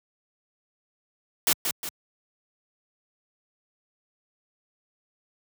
white noise with echo, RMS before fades -21 dBFS, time 1.47-1.53 s, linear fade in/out 2 ms, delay 180 ms, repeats 2, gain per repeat -6 dB, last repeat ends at 1.89 s, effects high-pass 100 Hz 12 dB/octave

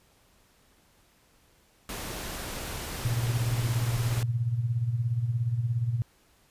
pink noise, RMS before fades -36 dBFS, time 1.89-4.23 s, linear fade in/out 2 ms
sine tone with tremolo, 118 Hz, A#2, 22 cents sharp, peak -22 dBFS, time 3.05-6.02 s, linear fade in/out 0 ms, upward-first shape sine, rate 17 Hz, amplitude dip 65%
effects pink hiss -63 dBFS RMS until 6.5 s + resampled to 32000 Hz

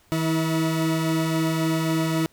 40% pulse tone pair together, 159.9 / 323.5 Hz, D#3 / E4, +48 / -32 cents, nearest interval octave, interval 1220 cents, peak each -23 dBFS, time 0.12-2.26 s, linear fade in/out 0 ms, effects pink hiss -59 dBFS RMS until 2.32 s

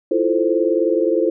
sine chord, F major seventh, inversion third, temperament equal, 329.6 / 349.2 / 440 / 523.3 Hz, E4 / F4 / A4 / C5, 0 / 0 / 0 / 0 cents, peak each -20 dBFS, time 0.11-1.3 s, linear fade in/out 5 ms, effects none

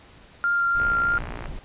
sine tone with vibrato, 1393 Hz, F6, 5 cents flat, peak -19 dBFS, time 0.44-1.18 s, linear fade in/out 0 ms, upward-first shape sine, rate 3.2 Hz, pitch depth 10 cents each way
brown noise, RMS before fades -34 dBFS, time 0.75-1.59 s, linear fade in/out 2 ms
click train, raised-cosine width 0.5 ms, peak -20 dBFS, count 40, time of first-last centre 0.8-1.458 s, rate 59.3 Hz
effects pink hiss -50 dBFS RMS until 1.64 s + resampled to 8000 Hz

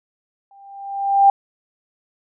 sine tone with exponential growth, 793 Hz, G5, 20 cents sharp, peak -6 dBFS, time 0.51-1.3 s, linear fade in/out 2 ms, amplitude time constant 170 ms, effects none

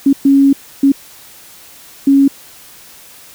sine tone bursts at uneven times, 276 Hz, C#4, 7 cents flat, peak -5 dBFS, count 4, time 0.06-0.13 / 0.25-0.53 / 0.83-0.92 / 2.07-2.28 s, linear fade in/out 5 ms, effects white hiss -39 dBFS RMS until 3.34 s

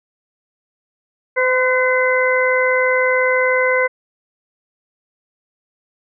harmonic tone with a mistuned harmonic, 511 Hz, C5, 41 cents flat, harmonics 1 / 2 / 3 / 4, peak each -16 / -22 / -21 / -18 dBFS, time 1.36-3.88 s, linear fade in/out 20 ms, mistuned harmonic 3, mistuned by -26 cents, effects none

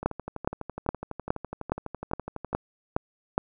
two click trains, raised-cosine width 1 ms, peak -9 / -20 dBFS, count 9 / 31, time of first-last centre 0.06-3.38 / 0.03-2.53 s, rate 2.41 / 12 Hz, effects none

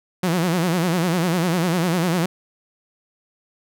sawtooth tone with vibrato, 173.2 Hz, F3, 14 cents flat, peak -14 dBFS, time 0.23-2.26 s, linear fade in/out 5 ms, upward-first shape sine, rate 10 Hz, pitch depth 130 cents each way, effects none

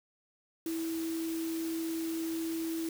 sine tone in noise, 326.9 Hz, E4, 14 cents flat, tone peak -32 dBFS, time 0.66-2.89 s, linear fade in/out 2 ms, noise white, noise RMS -45 dBFS, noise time 0.66-2.89 s, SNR +10 dB, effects none

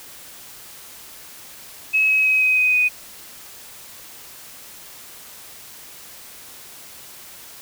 sine tone with pitch steps, 2570 / 2554 / 2538 / 2521 / 2506 / 2490 Hz, E7 / D#7 / D#7 / D#7 / D#7 / D#7, -45 / +45 / +34 / +22 / +12 / +1 cents, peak -14 dBFS, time 1.93-2.89 s, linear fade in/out 20 ms, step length 160 ms, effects white hiss -41 dBFS RMS until 7.61 s

